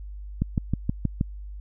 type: click train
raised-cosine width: 5 ms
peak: -10 dBFS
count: 6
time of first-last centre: 0.42-1.211 s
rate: 6.32 Hz
effects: added 50 Hz sine -35 dBFS peak until 1.6 s